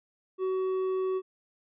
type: tone with hard clipping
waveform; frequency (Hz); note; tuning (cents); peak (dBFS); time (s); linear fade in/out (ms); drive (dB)
sine; 376.1; F#4; +28; -28; 0.38-1.22; 50; 5
effects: resampled to 8000 Hz